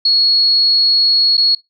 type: tone with dropouts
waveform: sine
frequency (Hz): 4337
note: C#8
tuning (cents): -39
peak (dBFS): -9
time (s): 0.05-1.55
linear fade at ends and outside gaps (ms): 5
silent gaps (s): 1.37-1.377
effects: noise-tail reverb RT60 0.2 s tail -23 dB re dry